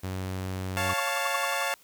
sawtooth tone, 93.7 Hz, F#2, 22 cents sharp, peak -27 dBFS, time 0.03-0.94 s, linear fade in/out 10 ms
15% pulse chord, Db augmented, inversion none, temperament equal, 554.4 / 698.5 / 880 Hz, Db5 / F5 / A5, 0 / 0 / 0 cents, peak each -25 dBFS, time 0.77-1.74 s, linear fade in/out 0 ms
sine tone bursts, 1119 Hz, C#6, 16 cents sharp, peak -27 dBFS, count 9, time 0.89-1.631 s, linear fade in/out 5 ms, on 21 ms, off 69 ms
effects white hiss -58 dBFS RMS until 1.83 s

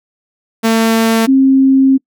sawtooth / sine tone pair in turn, 225.3 / 267.4 Hz, A3 / C4, +41 / +38 cents, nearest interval minor third, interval 297 cents, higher second, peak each -5 dBFS, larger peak neither, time 0.63-1.27 / 1.27-1.98 s, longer second, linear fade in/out 20 ms, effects noise-tail reverb RT60 0.1 s tail -24 dB re dry

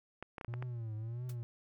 clicks, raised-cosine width 0.5 ms, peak -28 dBFS, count 6, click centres 0.226 / 0.382 / 0.412 / 0.447 / 0.539 / 0.625 s
triangle tone with vibrato, 116.3 Hz, A#2, 4 cents flat, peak -36 dBFS, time 0.48-1.43 s, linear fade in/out 0 ms, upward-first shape triangle, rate 1.6 Hz, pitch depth 150 cents each way
white noise with exponential decay, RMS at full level -47 dBFS, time 1.29-1.36 s, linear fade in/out 5 ms, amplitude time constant 15 ms
effects none

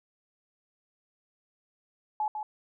sine tone with echo, 853 Hz, G#5, 46 cents sharp, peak -26 dBFS, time 2.2-2.28 s, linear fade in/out 2 ms, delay 150 ms, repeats 1, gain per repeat -6 dB, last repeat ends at 2.43 s, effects none

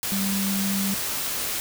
sine tone in noise, 195.9 Hz, G3, 1 cent flat, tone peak -24 dBFS, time 0.12-0.94 s, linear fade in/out 0 ms, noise white, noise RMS -28 dBFS, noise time 0.03-1.6 s, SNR +1 dB, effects none

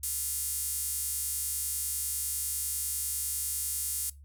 sawtooth tone with high-pass filter, 350 Hz, F4, 4 cents sharp, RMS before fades -33 dBFS, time 0.03-4.1 s, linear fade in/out 5 ms, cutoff 9400 Hz, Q 1.9, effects noise-tail reverb RT60 0.2 s tail -18 dB re dry + added 71 Hz sine -48 dBFS peak until 4.24 s

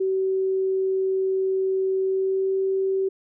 sine tone with pitch glide, 380.9 to 384.2 Hz, G4 to G4, -50 to -35 cents, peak -20 dBFS, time 0-3.09 s, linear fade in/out 10 ms, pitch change +15 cents, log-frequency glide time 2.01-2.56 s, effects none

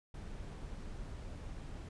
brown noise, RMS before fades -45 dBFS, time 0.14-1.89 s, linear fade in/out 5 ms, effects resampled to 22050 Hz

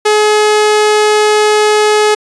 sawtooth tone, 423.8 Hz, G#4, 35 cents sharp, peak -3 dBFS, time 0.05-2.15 s, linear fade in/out 10 ms, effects resampled to 22050 Hz

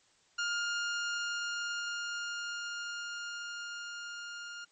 sawtooth tone with level ramp, 1411 Hz, F6, 17 cents sharp, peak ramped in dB -27 to -38 dBFS, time 0.38-4.65 s, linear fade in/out 10 ms, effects white hiss -67 dBFS RMS until 4.71 s + MP3 32 kbps

